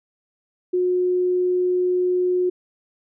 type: tone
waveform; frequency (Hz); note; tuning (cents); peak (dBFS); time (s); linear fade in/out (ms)
sine; 362.1; F#4; -37; -17; 0.73-2.5; 10
effects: none